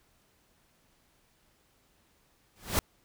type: noise with exponential growth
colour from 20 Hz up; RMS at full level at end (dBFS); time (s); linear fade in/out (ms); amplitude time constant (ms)
pink; -23; 2.56-2.79; 0; 48
effects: pink hiss -68 dBFS RMS until 3.04 s